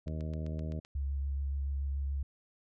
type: harmonic tone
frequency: 78.2 Hz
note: D#2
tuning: 9 cents sharp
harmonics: 1 / 2 / 3 / 4 / 5 / 6 / 7 / 8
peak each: -36 / -39 / -45 / -49 / -52 / -53 / -54 / -50 dBFS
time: 0.06-0.8 s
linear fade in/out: 10 ms
type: click train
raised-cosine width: 0.2 ms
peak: -36 dBFS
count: 7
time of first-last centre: 0.08-0.849 s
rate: 7.8 Hz
type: tone with vibrato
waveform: sine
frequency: 69.3 Hz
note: C#2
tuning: in tune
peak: -31 dBFS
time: 0.95-2.23 s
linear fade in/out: 5 ms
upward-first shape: sine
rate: 7 Hz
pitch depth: 19 cents each way
effects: none